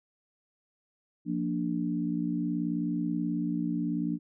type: chord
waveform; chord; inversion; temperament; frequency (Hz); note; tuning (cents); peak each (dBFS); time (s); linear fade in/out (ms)
sine; Bb major; second; equal; 174.61 / 233.1 / 293.7; F3 / Bb3 / D4; 0 / 0 / 0; -32 / -33 / -31; 1.25-4.19; 50
effects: none